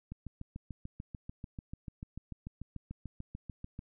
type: click train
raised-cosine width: 5 ms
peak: -29 dBFS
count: 26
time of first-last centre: 0.12-3.791 s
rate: 6.81 Hz
effects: none